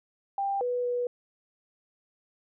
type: tone with pitch steps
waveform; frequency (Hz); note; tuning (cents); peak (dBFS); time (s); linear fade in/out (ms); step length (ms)
sine; 792 / 491.6 / 488.3; G5 / B4 / B4; +18 / -8 / -20; -26; 0.38-1.07; 2; 230
effects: none